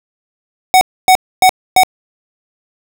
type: tone bursts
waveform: square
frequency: 746 Hz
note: F#5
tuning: 14 cents sharp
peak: -5 dBFS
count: 4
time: 0.74-1.834 s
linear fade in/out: 0 ms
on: 71 ms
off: 270 ms
effects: 7-bit